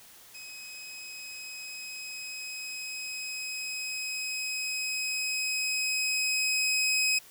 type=tone with level ramp; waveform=20% pulse; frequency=2534 Hz; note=D#7; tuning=31 cents sharp; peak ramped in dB=-38 to -19 dBFS; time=0.34-7.19 s; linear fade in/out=10 ms; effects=white hiss -53 dBFS RMS until 7.3 s